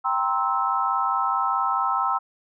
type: chord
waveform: sine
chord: C dominant seventh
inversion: second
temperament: just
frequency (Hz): 784.9 / 941.9 / 1046.5 / 1308.1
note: G5 / Bb5 / C6 / E6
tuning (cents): +2 / +18 / 0 / -14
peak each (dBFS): -27 / -28 / -26 / -24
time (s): 0.04-2.19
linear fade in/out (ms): 20
effects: none